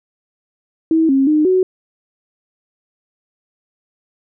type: tone with pitch steps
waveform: sine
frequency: 322.6 / 270 / 305.2 / 371.7 Hz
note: E4 / C#4 / D#4 / F#4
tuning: -37 / -45 / -33 / +8 cents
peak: -10 dBFS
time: 0.91-1.63 s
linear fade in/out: 2 ms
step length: 180 ms
effects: none